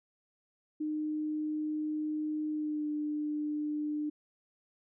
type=tone with pitch glide; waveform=sine; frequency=305.7 to 299.6 Hz; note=D#4 to D4; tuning=-30 to +35 cents; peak=-31 dBFS; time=0.8-4.1 s; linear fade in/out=10 ms; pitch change=-35 cents; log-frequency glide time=2.5-2.89 s; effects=none